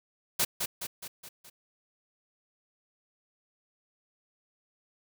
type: noise with echo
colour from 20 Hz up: white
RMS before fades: -26 dBFS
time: 0.39-0.45 s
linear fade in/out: 10 ms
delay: 210 ms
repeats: 5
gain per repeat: -5 dB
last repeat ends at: 1.5 s
effects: none